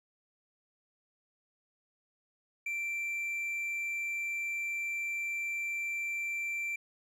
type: tone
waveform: triangle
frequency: 2349 Hz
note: D7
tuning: in tune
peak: -31 dBFS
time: 2.66-6.76 s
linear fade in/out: 5 ms
effects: none